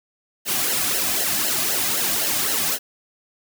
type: noise with flanger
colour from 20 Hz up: white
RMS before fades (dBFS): -22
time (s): 0.45-2.79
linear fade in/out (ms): 50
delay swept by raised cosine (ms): 0.83 to 2.23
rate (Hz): 3.9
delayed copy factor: -0.75
effects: none